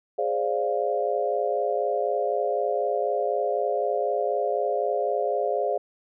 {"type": "chord", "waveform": "sine", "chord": "D half-diminished seventh", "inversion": "second", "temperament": "equal", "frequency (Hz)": [415.3, 523.3, 587.3, 698.5], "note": ["Ab4", "C5", "D5", "F5"], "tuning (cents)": [0, 0, 0, 0], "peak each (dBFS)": -28, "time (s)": [0.18, 5.78], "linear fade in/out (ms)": 10, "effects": []}